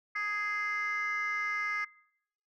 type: chord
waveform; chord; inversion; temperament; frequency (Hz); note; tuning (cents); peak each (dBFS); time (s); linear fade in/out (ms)
sine; Ab major; second; just; 1245.9 / 1661.2 / 2077; Eb6 / Ab6 / C7; +2 / 0 / -13; -35 / -35 / -32; 0.15-1.85; 10
effects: noise-tail reverb RT60 0.8 s tail -26 dB re dry + tanh soft clip ceiling -26 dBFS